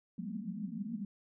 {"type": "band-pass noise", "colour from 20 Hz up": "pink", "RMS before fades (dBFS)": -40, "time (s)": [0.18, 1.05], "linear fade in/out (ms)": 2, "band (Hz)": [180, 240], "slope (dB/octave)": 96, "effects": []}